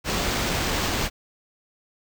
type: noise with sample-and-hold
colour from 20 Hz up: pink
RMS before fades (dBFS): -25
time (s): 0.04-1.1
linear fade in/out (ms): 50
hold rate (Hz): 11025
effects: none